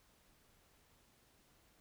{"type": "silence", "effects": ["pink hiss -70 dBFS RMS until 1.8 s"]}